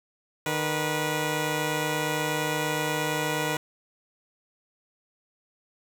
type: tone pair together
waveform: 10% pulse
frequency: 152.7 / 486.6 Hz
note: D#3 / B4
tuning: -32 / -26 cents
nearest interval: octave + minor sixth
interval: 2006 cents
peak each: -20 dBFS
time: 0.46-3.57 s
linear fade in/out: 2 ms
effects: 9-bit